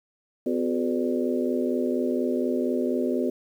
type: harmonic tone with a mistuned harmonic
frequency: 84.2 Hz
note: E2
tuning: 37 cents sharp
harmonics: 3 / 4 / 5 / 6 / 7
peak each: -26 / -28 / -30 / -32 / -33 dBFS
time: 0.46-3.3 s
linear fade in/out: 5 ms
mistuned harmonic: 4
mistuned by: +120 cents
effects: 9-bit